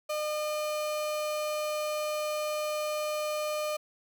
35% pulse tone, 606 Hz, D#5, 46 cents flat, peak -28 dBFS, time 0.09-3.77 s, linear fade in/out 10 ms, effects none

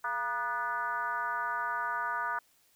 sine tone with frequency modulation, 1215 Hz, D#6, 42 cents flat, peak -30 dBFS, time 0.04-2.39 s, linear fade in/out 5 ms, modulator 261 Hz, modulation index 1.5, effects white hiss -67 dBFS RMS until 2.75 s

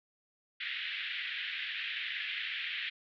pink band-pass noise, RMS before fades -38 dBFS, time 0.6-2.9 s, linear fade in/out 10 ms, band 1700 to 3600 Hz, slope 48 dB/octave, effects none

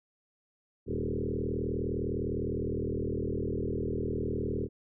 sine tone with frequency modulation, 246.9 Hz, B3, in tune, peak -29 dBFS, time 0.86-4.69 s, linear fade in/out 50 ms, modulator 39.7 Hz, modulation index 5.1, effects none

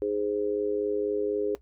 sine tone with amplitude modulation, 414.5 Hz, G#4, 3 cents flat, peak -21 dBFS, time 0.02-1.55 s, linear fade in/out 0 ms, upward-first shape sine, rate 104 Hz, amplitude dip 90%, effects noise-tail reverb RT60 0.1 s tail -17 dB re dry + added 60 Hz sine -55 dBFS peak until 1.61 s

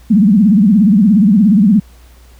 sine tone with vibrato, 205.2 Hz, G#3, 21 cents flat, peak -5 dBFS, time 0.1-1.8 s, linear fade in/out 10 ms, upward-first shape triangle, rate 17 Hz, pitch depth 250 cents each way, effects added 60 Hz sine -39 dBFS peak until 2.39 s + pink hiss -48 dBFS RMS until 2.39 s

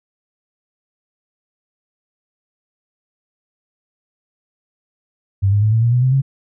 sine tone with pitch steps, 98 / 102.63 / 107.49 / 112.57 / 117.9 / 123.47 / 129.31 / 135.43 Hz, G2 / G#2 / A2 / A2 / A#2 / B2 / C3 / C#3, 0 / -20 / -40 / +40 / +20 / 0 / -20 / -40 cents, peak -11 dBFS, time 5.42-6.22 s, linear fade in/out 20 ms, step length 100 ms, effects none

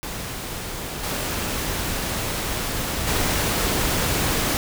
pink noise with level steps, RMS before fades -31 / -26 / -22 dBFS, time 0.03-4.57 s, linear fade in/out 0 ms, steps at 1.03 / 3.07 s, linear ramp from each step 5 ms, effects none

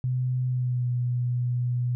sine tone with pitch glide, 126.8 to 122.91 Hz, B2 to B2, +46 to -8 cents, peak -23 dBFS, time 0.04-1.95 s, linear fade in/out 0 ms, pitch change -54 cents, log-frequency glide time 0.47-0.88 s, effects none

